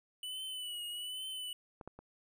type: tone with vibrato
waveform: square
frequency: 2971 Hz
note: F#7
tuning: 6 cents sharp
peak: -40 dBFS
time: 0.23-1.53 s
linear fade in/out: 2 ms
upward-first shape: triangle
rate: 1.2 Hz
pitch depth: 63 cents each way
type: clicks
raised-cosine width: 1 ms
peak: -33 / -31 / -36 dBFS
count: 3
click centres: 1.812 / 1.876 / 1.99 s
effects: none